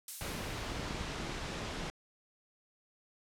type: noise with exponential decay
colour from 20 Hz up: violet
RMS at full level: -35 dBFS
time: 0.08-1.33 s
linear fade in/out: 2 ms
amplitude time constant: 270 ms
type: low-pass noise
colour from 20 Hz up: pink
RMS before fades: -40 dBFS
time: 0.21-1.9 s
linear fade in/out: 0 ms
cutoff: 5600 Hz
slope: 12 dB/octave
type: clicks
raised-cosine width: 3 ms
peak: -30 dBFS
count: 11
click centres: 0.319 / 0.352 / 0.41 / 0.719 / 0.797 / 0.909 / 0.946 / 1.011 / 1.2 / 1.247 / 1.295 s
effects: low-pass 10000 Hz 12 dB/octave